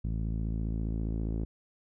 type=tone with low-pass filter sweep; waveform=sawtooth; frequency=54.9 Hz; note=A1; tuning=3 cents flat; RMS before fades=-32 dBFS; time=0.04-1.45 s; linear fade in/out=5 ms; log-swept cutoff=190 to 330 Hz; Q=1.4; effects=none